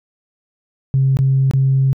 sine tone with dropouts, 134.3 Hz, C3, 46 cents sharp, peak -10 dBFS, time 0.94-1.93 s, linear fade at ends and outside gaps 0 ms, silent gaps 1.17-1.189 / 1.511-1.536 s, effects tanh soft clip ceiling -6 dBFS

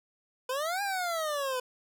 25% pulse exponential two-way sweep, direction up then down, 496.5 to 819 to 496.5 Hz, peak -26 dBFS, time 0.49-1.6 s, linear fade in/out 5 ms, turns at 0.82 s, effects none

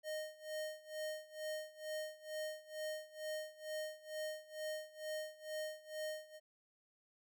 square tone with tremolo, 618 Hz, D#5, 12 cents flat, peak -40 dBFS, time 0.03-6.4 s, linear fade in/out 50 ms, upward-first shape sine, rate 2.2 Hz, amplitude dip 90%, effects none

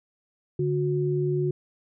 sine tone pair together, 145.2 / 363.8 Hz, D3 / F#4, -19 / -29 cents, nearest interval octave + major third, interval 1590 cents, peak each -25 dBFS, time 0.59-1.51 s, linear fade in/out 5 ms, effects none

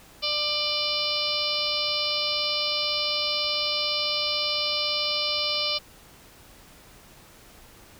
harmonic tone, 594 Hz, D5, 20 cents sharp, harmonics 1 / 2 / 4 / 5 / 6 / 7 / 8 / 9, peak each -34 / -36 / -34 / -30 / -33 / -31 / -30 / -33 dBFS, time 0.22-5.79 s, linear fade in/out 20 ms, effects pink hiss -51 dBFS RMS until 7.99 s

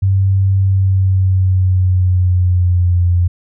sine tone with pitch glide, 96.6 to 88.07 Hz, G2 to F2, -25 to +15 cents, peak -9 dBFS, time 0.02-3.28 s, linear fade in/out 10 ms, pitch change -160 cents, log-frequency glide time 0.6-3.06 s, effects none

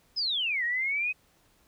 sine exponential two-way sweep, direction down then up, 5240 to 1861 to 2550 Hz, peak -26 dBFS, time 0.16-1.13 s, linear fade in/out 20 ms, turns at 0.64 s, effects pink hiss -65 dBFS RMS until 1.67 s

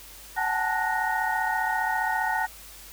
sine tone cluster, 751 / 857 / 892 / 1470 / 1862 Hz, F#5 / A5 / A5 / F#6 / A#6, +26 / -46 / +23 / -12 / -2 cents, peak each -30 dBFS, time 0.36-2.47 s, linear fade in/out 20 ms, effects added 50 Hz sine -51 dBFS peak until 2.92 s + white hiss -46 dBFS RMS until 2.92 s

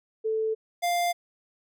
sine / square tone pair in turn, 440 / 698.5 Hz, A4 / F5, 0 / 0 cents, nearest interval minor sixth, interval 800 cents, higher second, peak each -24 dBFS, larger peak neither, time 0.24-0.55 / 0.82-1.13 s, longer neither, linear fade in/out 20 ms, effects none

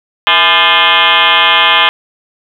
sine tone with frequency modulation, 2112 Hz, C7, 16 cents sharp, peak -5 dBFS, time 0.27-1.89 s, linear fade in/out 0 ms, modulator 182 Hz, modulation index 7.1, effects 7-bit

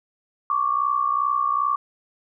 sine tone pair together, 1108.7 / 1171.2 Hz, C#6 / D6, 0 / -5 cents, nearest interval minor second, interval 95 cents, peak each -22 dBFS, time 0.5-1.76 s, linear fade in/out 2 ms, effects none

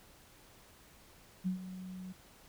sine tone with ADSR envelope, 185 Hz, F#3, in tune, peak -29 dBFS, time 1.44-2.13 s, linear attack 28 ms, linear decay 110 ms, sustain -13 dB, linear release 13 ms, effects pink hiss -60 dBFS RMS until 2.48 s

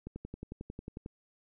click train, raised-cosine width 3 ms, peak -28 dBFS, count 12, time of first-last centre 0.07-1.061 s, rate 11.1 Hz, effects none

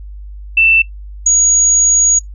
sine tone pair in turn, 2667 / 6720 Hz, E7 / G#8, +20 / +19 cents, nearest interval octave + major third, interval 1599 cents, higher second, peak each -6 dBFS, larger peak neither, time 0.57-0.82 / 1.26-2.19 s, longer second, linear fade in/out 5 ms, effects noise-tail reverb RT60 0.1 s tail -18 dB re dry + added 50 Hz sine -27 dBFS peak until 2.34 s

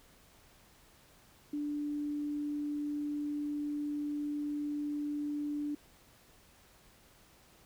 sine tone, 293.7 Hz, D4, in tune, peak -33 dBFS, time 1.53-5.75 s, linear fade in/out 5 ms, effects pink hiss -62 dBFS RMS until 7.65 s

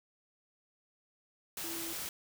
sine tone in noise, 331.8 Hz, E4, 11 cents sharp, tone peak -43 dBFS, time 1.64-1.93 s, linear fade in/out 2 ms, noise white, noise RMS -40 dBFS, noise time 1.57-2.09 s, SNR -6 dB, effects none

